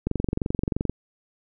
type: click train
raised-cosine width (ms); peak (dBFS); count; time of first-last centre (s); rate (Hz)
3; -11; 20; 0.07-0.896; 23
effects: none

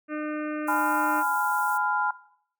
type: harmonic tone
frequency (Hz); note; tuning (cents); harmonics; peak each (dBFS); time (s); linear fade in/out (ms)
303; D#4; -46; 1 / 2 / 4 / 5 / 6 / 7 / 8 / 9; -30 / -36 / -39 / -40 / -44 / -48 / -47 / -51; 0.08-1.24; 50
type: high-pass noise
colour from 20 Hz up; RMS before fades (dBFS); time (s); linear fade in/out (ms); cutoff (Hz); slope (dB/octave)
white; -41; 0.67-1.78; 10; 7300; 24
type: chord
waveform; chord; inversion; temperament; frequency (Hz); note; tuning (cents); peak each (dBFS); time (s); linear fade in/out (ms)
sine; F diminished; first; just; 838.1 / 1005.8 / 1396.9; Ab5 / Cb6 / F6; +16 / +31 / 0; -27; 0.68-2.11; 5
effects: noise-tail reverb RT60 0.6 s tail -18 dB re dry

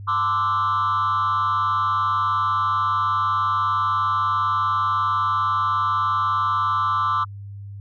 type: tone with frequency modulation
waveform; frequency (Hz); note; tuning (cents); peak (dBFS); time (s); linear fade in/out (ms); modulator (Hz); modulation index
sine; 1174.7; D6; 0; -16; 0.07-7.25; 20; 137; 1.1
effects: tanh soft clip ceiling -17 dBFS + added 100 Hz sine -33 dBFS peak until 7.8 s

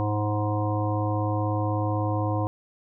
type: harmonic tone with a mistuned harmonic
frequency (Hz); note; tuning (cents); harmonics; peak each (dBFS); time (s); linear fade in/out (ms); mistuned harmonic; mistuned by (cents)
105.1; G#2; +21; 1 / 3 / 5 / 7 / 9 / 10; -25 / -30 / -32 / -33 / -35 / -35; 0-2.47; 0; 10; -15
effects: none

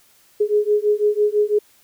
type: beating tone pair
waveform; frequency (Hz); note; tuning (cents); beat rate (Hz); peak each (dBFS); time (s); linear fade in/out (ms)
sine; 415.3 / 421.3; G#4 / G#4; 0 / +25; 6; -18; 0.4-1.59; 10
effects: white hiss -55 dBFS RMS until 1.83 s

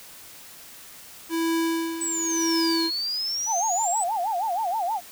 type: tone with tremolo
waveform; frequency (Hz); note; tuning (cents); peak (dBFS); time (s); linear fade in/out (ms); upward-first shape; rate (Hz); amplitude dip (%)
square; 329.6; E4; 0; -22; 1.29-2.91; 50; sine; 0.94; 70
type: exponential two-way sweep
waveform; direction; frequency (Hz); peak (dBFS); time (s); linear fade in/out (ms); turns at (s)
sine; down then up; 8060 to 4186 to 8060; -25; 2.01-4.04; 5; 2.85
type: tone with vibrato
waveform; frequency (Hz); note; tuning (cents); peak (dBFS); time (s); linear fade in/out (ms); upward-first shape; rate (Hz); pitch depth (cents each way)
sine; 791; G5; +15; -23; 3.46-5.01; 50; sine; 6.3; 240
effects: white hiss -45 dBFS RMS until 5.11 s

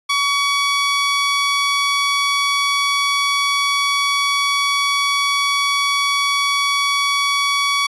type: tone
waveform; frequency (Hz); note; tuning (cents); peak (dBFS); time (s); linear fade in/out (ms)
15% pulse; 1130; C#6; +33; -9; 0.09-7.87; 10
effects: resampled to 22050 Hz

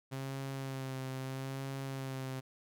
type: tone with vibrato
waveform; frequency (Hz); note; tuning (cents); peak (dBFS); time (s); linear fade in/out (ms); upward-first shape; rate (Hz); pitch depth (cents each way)
sawtooth; 133.6; C3; +36; -34; 0.11-2.41; 20; sine; 0.77; 28
effects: none

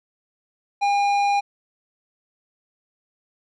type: tone with tanh clipping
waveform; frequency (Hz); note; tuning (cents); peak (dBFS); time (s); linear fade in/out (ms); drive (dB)
sine; 808; G#5; -48; -19; 0.81-1.41; 20; 12
effects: none

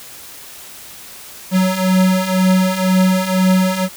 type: beating tone pair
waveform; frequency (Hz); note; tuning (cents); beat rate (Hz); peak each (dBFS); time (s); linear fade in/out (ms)
square; 185 / 187; F#3 / F#3; 0 / +19; 2; -18 / -14; 1.51-3.89; 50
effects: white hiss -36 dBFS RMS until 3.96 s

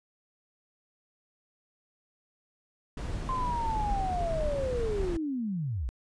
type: noise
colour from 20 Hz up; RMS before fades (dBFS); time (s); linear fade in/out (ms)
brown; -33; 2.97-5.17; 5
type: linear sweep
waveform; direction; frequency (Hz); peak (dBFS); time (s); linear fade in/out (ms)
sine; down; 1050 to 50.3; -29; 3.29-5.89; 0
effects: resampled to 22050 Hz

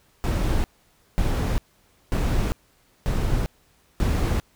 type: noise bursts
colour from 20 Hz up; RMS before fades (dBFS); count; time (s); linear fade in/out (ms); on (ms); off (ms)
brown; -22; 5; 0.24-4.4; 0; 400; 540
effects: pink hiss -61 dBFS RMS until 4.55 s

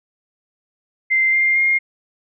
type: tone with pitch steps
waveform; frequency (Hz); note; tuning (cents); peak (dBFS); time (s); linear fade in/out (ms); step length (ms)
sine; 2084 / 2106 / 2128; C7 / C7 / C7; -7 / +11 / +29; -13; 1.1-1.79; 20; 230
effects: none

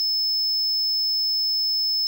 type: tone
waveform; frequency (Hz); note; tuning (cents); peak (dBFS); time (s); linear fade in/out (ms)
triangle; 5230; E8; -15; -19; 0-2.07; 0
effects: none

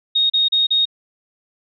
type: tone bursts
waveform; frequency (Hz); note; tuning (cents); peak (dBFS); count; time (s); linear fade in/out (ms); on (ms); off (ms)
sine; 3729; A#7; 0; -13; 4; 0.15-0.855; 10; 150; 35
effects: none

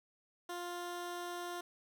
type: tone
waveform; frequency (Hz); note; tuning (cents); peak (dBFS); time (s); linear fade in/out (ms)
15% pulse; 351; F4; +9; -34; 0.49-1.61; 5
effects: none

